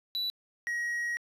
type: tone pair in turn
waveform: triangle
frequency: 3951 / 1897.2 Hz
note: B7 / A#6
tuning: 0 / +30 cents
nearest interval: octave + minor second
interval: 1270 cents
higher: first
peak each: -28 dBFS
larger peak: neither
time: 0.15-0.3 / 0.67-1.17 s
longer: second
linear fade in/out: 0 ms
effects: resampled to 32000 Hz